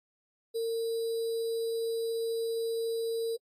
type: tone with sample-and-hold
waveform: sine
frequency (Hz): 456.6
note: A#4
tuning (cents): -36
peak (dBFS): -29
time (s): 0.54-3.37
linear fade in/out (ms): 20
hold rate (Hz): 4410
effects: AAC 48 kbps